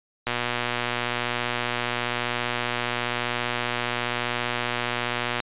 click train, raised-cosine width 0.3 ms, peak -9 dBFS, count 622, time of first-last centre 0.27-5.402 s, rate 121 Hz, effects resampled to 8000 Hz

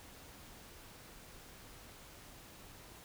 silence, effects pink hiss -55 dBFS RMS until 3.04 s

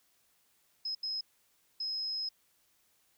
sine tone bursts at uneven times, 5120 Hz, D#8, 49 cents sharp, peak -33 dBFS, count 3, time 0.85-0.95 / 1.03-1.21 / 1.8-2.29 s, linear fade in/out 5 ms, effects white hiss -71 dBFS RMS until 3.17 s

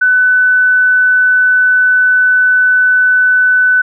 sine tone, 1500 Hz, F#6, 23 cents sharp, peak -6 dBFS, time 0.01-3.82 s, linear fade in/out 10 ms, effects none

